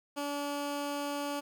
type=tone; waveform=15% pulse; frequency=287.3 Hz; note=D4; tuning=38 cents flat; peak=-27 dBFS; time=0.16-1.41 s; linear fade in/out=20 ms; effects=none